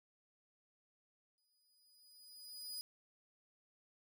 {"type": "tone with exponential growth", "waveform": "sawtooth", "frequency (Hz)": 4947, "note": "D#8", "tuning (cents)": -11, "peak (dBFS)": -39, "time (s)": [1.38, 2.81], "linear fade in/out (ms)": 0, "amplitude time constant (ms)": 310, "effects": []}